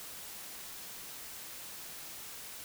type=silence; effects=white hiss -46 dBFS RMS until 2.64 s